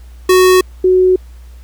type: tone pair in turn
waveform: square / sine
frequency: 369.6 / 369.6 Hz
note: F#4 / F#4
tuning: -2 / -2 cents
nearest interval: unison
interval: 0 cents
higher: neither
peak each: -6 dBFS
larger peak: neither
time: 0.29-0.61 / 0.84-1.16 s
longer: neither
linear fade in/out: 5 ms
effects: added 60 Hz sine -32 dBFS peak until 1.63 s + pink hiss -50 dBFS RMS until 1.63 s